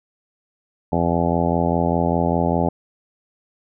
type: harmonic tone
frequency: 85 Hz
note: F2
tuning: 46 cents flat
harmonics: 1 / 2 / 3 / 4 / 5 / 6 / 7 / 8 / 9 / 10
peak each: -26 / -22 / -24 / -28 / -27 / -28 / -26 / -28 / -27 / -27 dBFS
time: 0.92-2.69 s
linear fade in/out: 5 ms
effects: none